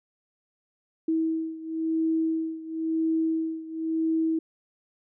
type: beating tone pair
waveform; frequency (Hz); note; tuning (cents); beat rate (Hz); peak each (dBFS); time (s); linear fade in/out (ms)
sine; 322.2 / 323.17; E4 / E4; -39 / -34; 0.97; -26 / -29; 1.08-4.39; 5
effects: none